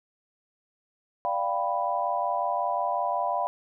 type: chord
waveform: sine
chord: G dominant seventh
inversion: second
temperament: equal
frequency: 587.3 / 698.5 / 784 / 987.8 Hz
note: D5 / F5 / G5 / B5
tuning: 0 / 0 / 0 / 0 cents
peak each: -32 / -29 / -31 / -29 dBFS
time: 1.25-3.47 s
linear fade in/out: 0 ms
effects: none